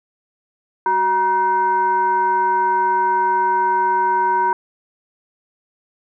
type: tone with frequency modulation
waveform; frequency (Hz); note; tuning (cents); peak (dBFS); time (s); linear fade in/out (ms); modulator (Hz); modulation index
sine; 949; A#5; +31; -14; 0.86-4.53; 2; 576; 0.55
effects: none